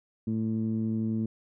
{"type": "tone with low-pass filter", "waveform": "15% pulse", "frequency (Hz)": 110.8, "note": "A2", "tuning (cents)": 13, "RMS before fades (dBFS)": -29, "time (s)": [0.27, 1.26], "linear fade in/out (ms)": 5, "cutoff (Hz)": 240, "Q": 2.5, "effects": []}